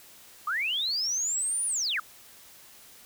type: linear two-way sweep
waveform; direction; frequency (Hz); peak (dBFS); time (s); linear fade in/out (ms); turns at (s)
sine; up then down; 1146 to 9820 to 1146; -26; 0.47-2; 5; 1.66
effects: white hiss -52 dBFS RMS until 3.05 s